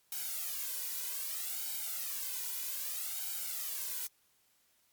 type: noise with flanger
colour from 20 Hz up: blue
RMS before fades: -38 dBFS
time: 0.12-4.07 s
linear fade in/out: 2 ms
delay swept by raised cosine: 1.3 to 2.06 ms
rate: 0.63 Hz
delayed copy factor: +0.95
effects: white hiss -71 dBFS RMS until 4.92 s + MP3 96 kbps